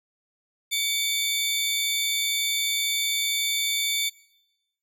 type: tone pair together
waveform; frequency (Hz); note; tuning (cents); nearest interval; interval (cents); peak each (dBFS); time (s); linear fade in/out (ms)
sawtooth; 2260 / 3549; C#7 / A7; +33 / +14; minor sixth; 781; -25 / -22; 0.71-4.1; 20
effects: noise-tail reverb RT60 1.0 s tail -24 dB re dry